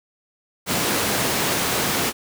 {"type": "high-pass noise", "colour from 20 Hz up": "pink", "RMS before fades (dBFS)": -22, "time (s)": [0.66, 2.13], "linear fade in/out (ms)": 50, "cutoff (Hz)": 150, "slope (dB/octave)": 12, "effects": []}